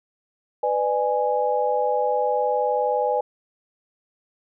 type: chord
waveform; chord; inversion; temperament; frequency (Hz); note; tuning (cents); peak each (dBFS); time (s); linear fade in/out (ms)
sine; G# diminished; first; just; 498.4 / 598 / 830.6; B4 / D5 / G#5; +16 / +31 / 0; -23 / -25 / -23; 0.63-3.21; 5
effects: none